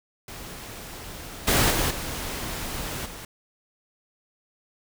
pink noise with level steps, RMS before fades -39 / -20 / -24 / -32 / -39 dBFS, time 0.28-3.25 s, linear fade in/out 2 ms, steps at 1.47 / 1.7 / 1.9 / 3.05 s, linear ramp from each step 10 ms, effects none

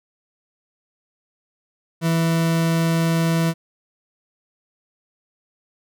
40% pulse tone, 164.81 Hz, E3, in tune, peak -16 dBFS, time 2.01-3.54 s, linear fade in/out 50 ms, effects none

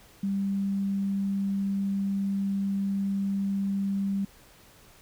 sine tone, 197.1 Hz, G3, 10 cents sharp, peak -25 dBFS, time 0.23-4.25 s, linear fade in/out 5 ms, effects pink hiss -55 dBFS RMS until 5.01 s

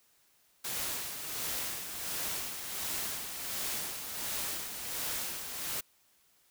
white noise with tremolo, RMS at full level -35 dBFS, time 0.64-5.81 s, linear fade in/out 10 ms, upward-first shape sine, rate 1.4 Hz, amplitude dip 50%, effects white hiss -68 dBFS RMS until 6.5 s

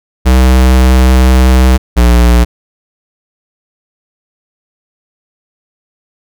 square tone pair in turn, 63.9 / 59.8 Hz, C2 / A#1, -40 / +45 cents, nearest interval minor second, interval 115 cents, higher first, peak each -4 dBFS, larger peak neither, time 0.25-1.78 / 1.96-2.45 s, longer first, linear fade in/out 20 ms, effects none

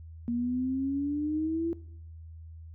sine exponential sweep, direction up, 234.7 to 338.5 Hz, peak -27 dBFS, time 0.28-1.73 s, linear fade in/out 0 ms, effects noise-tail reverb RT60 0.7 s tail -20 dB re dry + added 81 Hz sine -43 dBFS peak until 2.74 s

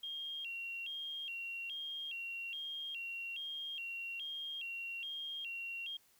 sine tone with vibrato, 2977 Hz, F#7, 10 cents sharp, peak -40 dBFS, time 0.03-5.97 s, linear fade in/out 5 ms, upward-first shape square, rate 1.2 Hz, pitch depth 140 cents each way, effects white hiss -69 dBFS RMS until 6.19 s

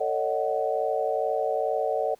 sine chord, D# half-diminished seventh, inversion second, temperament just, 448 / 560 / 622.3 / 746.7 Hz, A4 / C#5 / D#5 / F#5, +31 / +18 / 0 / +16 cents, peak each -29 dBFS, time 0-2.15 s, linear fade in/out 10 ms, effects pink hiss -61 dBFS RMS until 2.19 s

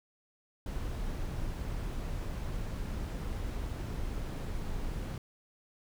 brown noise, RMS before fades -36 dBFS, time 0.66-5.18 s, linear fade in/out 2 ms, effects none

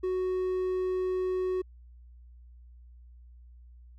triangle tone, 370 Hz, F#4, in tune, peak -25 dBFS, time 0.03-1.62 s, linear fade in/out 10 ms, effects added 60 Hz sine -49 dBFS peak until 3.98 s

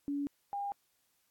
sine tone pair in turn, 284.7 / 805.3 Hz, C#4 / G5, +46 / +46 cents, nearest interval octave + tritone, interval 1800 cents, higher second, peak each -32 / -34 dBFS, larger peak first, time 0.08-0.27 / 0.53-0.72 s, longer neither, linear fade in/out 0 ms, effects white hiss -75 dBFS RMS until 1.3 s + AAC 64 kbps

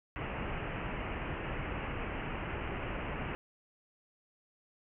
pink low-pass noise, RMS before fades -38 dBFS, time 0.16-3.35 s, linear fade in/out 0 ms, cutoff 2900 Hz, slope 96 dB/octave, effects none

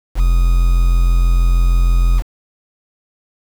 triangle tone with quantisation, 43.16 Hz, F1, 20 cents flat, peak -7 dBFS, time 0.15-2.23 s, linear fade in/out 50 ms, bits 5, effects none

